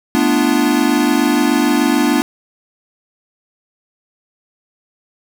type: chord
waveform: square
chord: B half-diminished seventh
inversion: third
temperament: equal with one note detuned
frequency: 220 / 246.9 / 293.7 / 343.4 Hz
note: A3 / B3 / D4 / F4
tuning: 0 / 0 / 0 / -29 cents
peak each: -22 / -17 / -16 / -20 dBFS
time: 0.15-2.22 s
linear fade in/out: 0 ms
effects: none